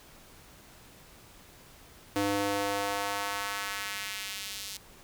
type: tone with high-pass filter sweep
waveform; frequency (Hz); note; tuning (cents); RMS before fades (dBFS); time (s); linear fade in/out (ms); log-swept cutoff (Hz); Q
square; 100.7; G2; +47; -33; 2.16-4.77; 0; 290 to 4400; 1.1
effects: pink hiss -54 dBFS RMS until 5.03 s